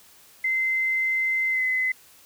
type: tone with pitch glide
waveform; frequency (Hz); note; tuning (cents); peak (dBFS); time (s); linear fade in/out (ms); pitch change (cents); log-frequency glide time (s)
sine; 2069 to 2035; C7 to C7; -20 to -49; -21; 0.44-1.92; 5; -29; 1.5-1.63
effects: white hiss -53 dBFS RMS until 2.25 s